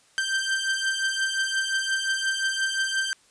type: beating tone pair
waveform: sawtooth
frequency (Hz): 1562 / 1567.7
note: G6 / G6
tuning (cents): -7 / 0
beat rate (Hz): 5.7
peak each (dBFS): -25 / -22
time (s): 0.18-3.13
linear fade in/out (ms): 0
effects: white hiss -59 dBFS RMS until 3.3 s + resampled to 22050 Hz